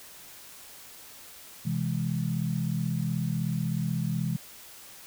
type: chord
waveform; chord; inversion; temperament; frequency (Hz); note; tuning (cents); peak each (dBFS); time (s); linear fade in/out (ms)
sine; C augmented; none; equal with one note detuned; 128.57 / 164.81 / 207.7; C3 / E3 / G#3; -30 / 0 / 0; -31 / -29 / -33; 1.65-4.37; 10
effects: white hiss -48 dBFS RMS until 5.06 s